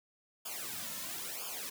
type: noise with flanger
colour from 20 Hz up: white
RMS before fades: -41 dBFS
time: 0.45-1.7 s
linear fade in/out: 10 ms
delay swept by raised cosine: 0.5 to 2.6 ms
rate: 1 Hz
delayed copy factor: -1
effects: none